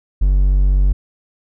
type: tone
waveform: triangle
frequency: 47.64 Hz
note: G1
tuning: 49 cents flat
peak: -8 dBFS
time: 0.21-0.93 s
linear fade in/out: 10 ms
effects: none